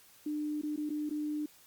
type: tone with dropouts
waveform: sine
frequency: 300 Hz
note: D4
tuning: 37 cents sharp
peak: -32 dBFS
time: 0.26-1.46 s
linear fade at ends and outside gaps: 5 ms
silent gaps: 0.615-0.633 / 0.762-0.775 / 0.894-0.902 / 1.094-1.108 s
effects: white hiss -60 dBFS RMS until 1.66 s + Opus 48 kbps